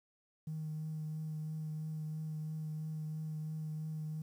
triangle tone with vibrato, 155.56 Hz, D#3, in tune, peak -34 dBFS, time 0.47-4.22 s, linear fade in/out 5 ms, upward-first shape triangle, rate 3 Hz, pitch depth 18 cents each way, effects tanh soft clip ceiling -35 dBFS + 11-bit

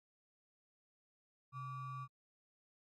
triangle ring-modulated tone, 642 Hz, E5, 46 cents flat, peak -38 dBFS, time 1.52-2.08 s, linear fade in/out 50 ms, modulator 510 Hz, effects AAC 64 kbps

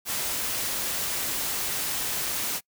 white noise, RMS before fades -29 dBFS, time 0.05-2.61 s, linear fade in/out 50 ms, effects noise-tail reverb RT60 0.1 s tail -26 dB re dry

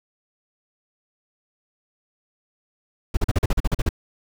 brown noise bursts, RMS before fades -18 dBFS, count 11, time 3.14-3.891 s, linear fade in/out 5 ms, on 31 ms, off 41 ms, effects none

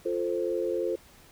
sine chord, F major, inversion none, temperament equal, 349.2 / 440 / 523.3 Hz, F4 / A4 / C5, 0 / 0 / 0 cents, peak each -30 / -31 / -31 dBFS, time 0.05-0.96 s, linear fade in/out 10 ms, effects pink hiss -55 dBFS RMS until 1.31 s

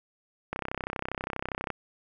click train, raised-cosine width 0.5 ms, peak -16 dBFS, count 39, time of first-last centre 0.53-1.703 s, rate 32.4 Hz, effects none

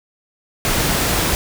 pink noise, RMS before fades -18 dBFS, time 0.65-1.35 s, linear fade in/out 0 ms, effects none

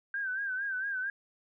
sine tone with vibrato, 1567 Hz, G6, 1 cent flat, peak -31 dBFS, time 0.14-1.1 s, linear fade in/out 2 ms, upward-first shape sine, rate 4.4 Hz, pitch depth 81 cents each way, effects none

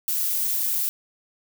violet noise with amplitude modulation, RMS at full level -23 dBFS, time 0.08-0.89 s, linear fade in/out 0 ms, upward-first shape sine, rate 168 Hz, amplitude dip 30%, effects none

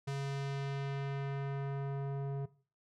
square tone with low-pass filter sweep, 138.59 Hz, C#3, in tune, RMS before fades -37 dBFS, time 0.07-2.46 s, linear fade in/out 10 ms, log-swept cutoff 7800 to 670 Hz, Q 0.79, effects noise-tail reverb RT60 0.4 s tail -18 dB re dry

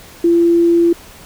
sine tone, 340.2 Hz, F4, 45 cents flat, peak -8 dBFS, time 0.24-0.93 s, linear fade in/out 5 ms, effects pink hiss -39 dBFS RMS until 1.25 s

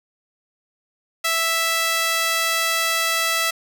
sawtooth tone with high-pass filter, 659.3 Hz, E5, in tune, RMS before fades -21 dBFS, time 1.24-3.51 s, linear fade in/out 10 ms, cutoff 1600 Hz, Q 0.86, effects none

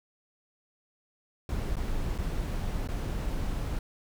brown noise with dropouts, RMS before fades -31 dBFS, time 1.49-3.79 s, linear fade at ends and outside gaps 2 ms, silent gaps 1.757-1.767 / 2.18-2.185 / 2.875-2.887 s, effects none

